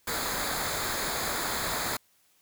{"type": "noise with comb filter", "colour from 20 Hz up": "pink", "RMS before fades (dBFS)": -31, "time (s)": [0.07, 1.97], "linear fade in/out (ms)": 5, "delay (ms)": 0.35, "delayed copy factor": -0.7, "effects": ["white hiss -66 dBFS RMS until 2.41 s"]}